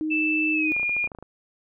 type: tone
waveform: sine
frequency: 311.1 Hz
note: D#4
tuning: in tune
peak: -24 dBFS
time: 0.01-0.72 s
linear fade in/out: 0 ms
type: tone with pitch glide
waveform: sine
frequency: 2642 to 2423 Hz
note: E7 to D#7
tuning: +3 to -47 cents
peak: -22 dBFS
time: 0.1-1.08 s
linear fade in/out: 20 ms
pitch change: -150 cents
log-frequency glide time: 0.53-0.75 s
type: clicks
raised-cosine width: 1 ms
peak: -26 dBFS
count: 11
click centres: 0.765 / 0.797 / 0.831 / 0.894 / 0.966 / 1.042 / 1.074 / 1.118 / 1.149 / 1.187 / 1.226 s
effects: none